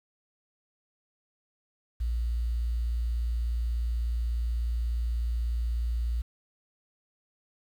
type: tone with quantisation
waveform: sine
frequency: 58.27 Hz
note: A#1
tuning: in tune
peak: -26 dBFS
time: 2-6.22 s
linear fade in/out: 10 ms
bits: 9
effects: none